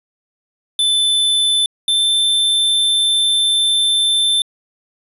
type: tone pair in turn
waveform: square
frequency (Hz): 3520 / 3549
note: A7 / A7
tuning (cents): 0 / +14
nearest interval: unison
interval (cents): 14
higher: second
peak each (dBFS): -13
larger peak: neither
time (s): 0.79-1.66 / 1.88-4.42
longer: second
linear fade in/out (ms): 2
effects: resampled to 32000 Hz